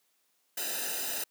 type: noise with comb filter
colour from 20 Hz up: white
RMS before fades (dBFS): -34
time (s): 0.57-1.24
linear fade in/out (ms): 5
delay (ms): 0.9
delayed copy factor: -0.95
effects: white hiss -73 dBFS RMS until 1.3 s + high-pass 200 Hz 12 dB/octave